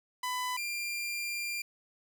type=tone pair in turn; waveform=sawtooth; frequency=1000 / 2387 Hz; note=B5 / D7; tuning=+21 / +28 cents; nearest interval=octave + minor third; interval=1507 cents; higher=second; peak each=-28 / -30 dBFS; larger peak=first; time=0.23-0.57 / 0.57-1.62 s; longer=second; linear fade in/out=5 ms; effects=none